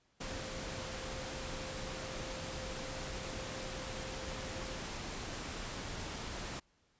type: tone in noise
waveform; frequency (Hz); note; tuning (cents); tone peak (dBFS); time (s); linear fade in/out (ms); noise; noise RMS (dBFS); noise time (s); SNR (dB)
sine; 523.3; C5; 0; -48; 0.21-4.79; 10; pink; -42; 0.2-6.6; -9
effects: pink hiss -73 dBFS RMS until 6.99 s + resampled to 16000 Hz